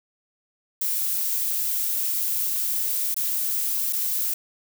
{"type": "noise with dropouts", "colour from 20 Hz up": "violet", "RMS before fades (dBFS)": -25, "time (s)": [0.81, 4.34], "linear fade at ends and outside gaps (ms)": 5, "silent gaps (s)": [[3.144, 3.164], [3.927, 3.931]], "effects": []}